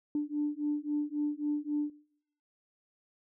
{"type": "beating tone pair", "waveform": "sine", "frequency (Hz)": [293.7, 297.4], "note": ["D4", "D4"], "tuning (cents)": [0, 22], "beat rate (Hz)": 3.7, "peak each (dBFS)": [-32, -32], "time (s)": [0.15, 1.9], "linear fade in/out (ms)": 2, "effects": ["noise-tail reverb RT60 0.7 s tail -23 dB re dry", "tanh soft clip ceiling -22 dBFS"]}